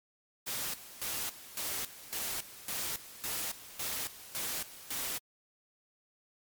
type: noise with tremolo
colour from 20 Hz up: white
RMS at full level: -36 dBFS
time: 0.46-5.19 s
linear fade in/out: 20 ms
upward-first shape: square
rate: 1.8 Hz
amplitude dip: 80%
effects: MP3 96 kbps